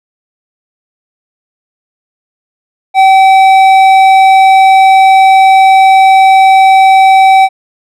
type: tone with hard clipping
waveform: triangle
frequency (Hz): 768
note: G5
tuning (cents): -36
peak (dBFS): -3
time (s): 2.94-7.49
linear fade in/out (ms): 50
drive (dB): 12
effects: none